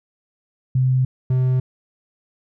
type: tone pair in turn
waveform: sine / triangle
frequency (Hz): 129.3 / 128.48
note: C3 / C3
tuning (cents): -20 / -31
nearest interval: unison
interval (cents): 11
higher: first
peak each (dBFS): -14 / -13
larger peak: second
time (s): 0.75-1.05 / 1.3-1.6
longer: neither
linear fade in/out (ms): 5
effects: none